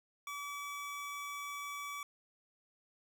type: tone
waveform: 25% pulse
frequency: 1146 Hz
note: D6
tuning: 43 cents flat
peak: -37 dBFS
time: 0.27-2.03 s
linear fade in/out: 2 ms
effects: none